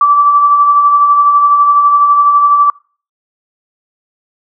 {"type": "tone with tremolo", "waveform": "sine", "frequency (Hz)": 1160, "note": "D6", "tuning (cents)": -22, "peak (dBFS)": -3, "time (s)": [0.01, 2.7], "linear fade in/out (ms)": 2, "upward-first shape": "sine", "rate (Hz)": 12, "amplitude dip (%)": 40, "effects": ["noise-tail reverb RT60 0.4 s tail -25 dB re dry"]}